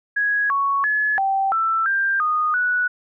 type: tone with pitch steps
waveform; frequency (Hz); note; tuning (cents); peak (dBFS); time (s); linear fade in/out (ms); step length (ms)
sine; 1663 / 1112 / 1706 / 778 / 1330 / 1587 / 1234 / 1474; G#6 / C#6 / G#6 / G5 / E6 / G6 / D#6 / F#6; +2 / +5 / +46 / -13 / +15 / +21 / -15 / -7; -17; 0.16-2.88; 10; 340
effects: none